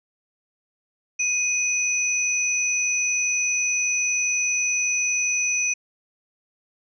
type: tone pair together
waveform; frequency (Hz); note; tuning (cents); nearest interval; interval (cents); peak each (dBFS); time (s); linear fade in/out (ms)
sine; 2498 / 5965; D#7 / F#8; +6 / +13; octave + minor third; 1507; -23; 1.19-5.74; 10
effects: none